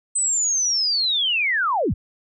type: linear sweep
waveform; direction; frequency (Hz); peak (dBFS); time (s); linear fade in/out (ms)
sine; down; 8200 to 31.17; -18; 0.15-1.94; 10
effects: none

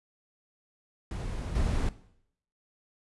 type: noise with level steps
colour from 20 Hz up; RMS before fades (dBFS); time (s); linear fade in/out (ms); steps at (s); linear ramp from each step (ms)
brown; -34 / -28; 1.11-1.89; 2; 1.55; 5
effects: noise-tail reverb RT60 0.7 s tail -17 dB re dry + resampled to 24000 Hz

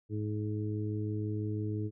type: harmonic tone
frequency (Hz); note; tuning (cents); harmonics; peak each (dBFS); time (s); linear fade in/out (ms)
106; G#2; +36; 1 / 2 / 3 / 4; -33 / -42 / -38 / -42; 0.09-1.91; 50
effects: none

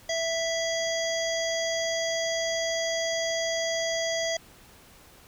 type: harmonic tone with a mistuned harmonic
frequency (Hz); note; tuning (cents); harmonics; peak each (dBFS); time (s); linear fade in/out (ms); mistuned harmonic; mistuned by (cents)
660; E5; +2; 1 / 3 / 5 / 7 / 9 / 10; -28 / -33 / -35 / -36 / -38 / -38; 0.09-4.37; 5; 7; +71
effects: pink hiss -53 dBFS RMS until 5.27 s

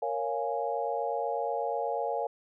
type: chord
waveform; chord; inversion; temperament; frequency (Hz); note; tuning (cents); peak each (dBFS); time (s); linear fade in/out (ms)
sine; Bb minor seventh; none; equal; 466.2 / 554.4 / 698.5 / 830.6; Bb4 / Db5 / F5 / Ab5; 0 / 0 / 0 / 0; -34; 0.02-2.27; 5
effects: none

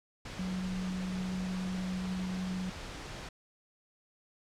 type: tone in noise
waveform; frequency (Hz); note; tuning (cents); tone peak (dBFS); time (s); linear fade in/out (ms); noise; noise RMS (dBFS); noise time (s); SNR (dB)
sine; 185; F#3; 0; -33; 0.39-2.7; 5; pink; -43; 0.25-3.29; +7
effects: low-pass 6000 Hz 12 dB/octave

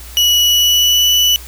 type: tone with pitch glide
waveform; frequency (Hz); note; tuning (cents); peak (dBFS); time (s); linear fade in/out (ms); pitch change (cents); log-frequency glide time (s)
35% pulse; 2933 to 2967; F#7 to F#7; -16 to +4; -7; 0.17-1.36; 0; +20; 0.39-1.1
effects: added 60 Hz sine -32 dBFS peak until 1.47 s + white hiss -36 dBFS RMS until 1.47 s

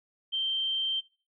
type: tone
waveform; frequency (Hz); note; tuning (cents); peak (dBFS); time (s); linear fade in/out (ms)
sine; 3136; G7; 0; -27; 0.32-1.01; 20
effects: noise-tail reverb RT60 0.4 s tail -22 dB re dry

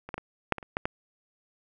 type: clicks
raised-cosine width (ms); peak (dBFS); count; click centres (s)
0.5; -25 / -18 / -21 / -7 / -21 / -28 / -12 / -12; 8; 0.09 / 0.142 / 0.18 / 0.523 / 0.583 / 0.628 / 0.769 / 0.855
effects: none

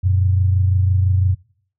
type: tone pair together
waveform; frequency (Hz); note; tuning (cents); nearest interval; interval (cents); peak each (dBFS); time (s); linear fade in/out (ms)
sine; 92 / 117.95; F#2 / A#2; -9 / +21; major third; 430; -13 / -23; 0.03-1.35; 20
effects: noise-tail reverb RT60 0.5 s tail -20 dB re dry

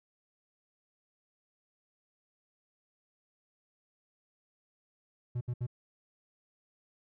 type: tone bursts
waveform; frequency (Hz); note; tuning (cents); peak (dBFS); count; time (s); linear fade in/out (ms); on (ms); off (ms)
triangle; 121.8; B2; -24; -29; 3; 5.35-5.667; 10; 61; 67
effects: none

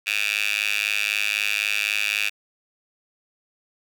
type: tone with high-pass filter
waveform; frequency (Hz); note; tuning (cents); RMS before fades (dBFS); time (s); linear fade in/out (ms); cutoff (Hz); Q
10% pulse; 103.9; G#2; +1; -24; 0.06-2.3; 20; 2500; 4.7
effects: none

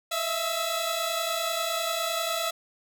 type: tone cluster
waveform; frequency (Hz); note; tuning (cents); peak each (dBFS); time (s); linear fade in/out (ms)
sawtooth; 642 / 672 / 1291 / 3416 / 3974; E5 / E5 / E6 / G#7 / B7; -46 / +33 / -37 / +48 / +10; -30 / -27 / -30 / -33 / -32; 0.11-2.51; 10
effects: none

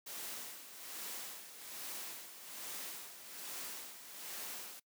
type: noise with tremolo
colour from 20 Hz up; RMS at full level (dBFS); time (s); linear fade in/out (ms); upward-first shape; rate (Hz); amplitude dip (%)
white; -44; 0.06-4.8; 10; sine; 1.2; 65
effects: noise-tail reverb RT60 0.1 s tail -22 dB re dry + high-pass 200 Hz 12 dB/octave

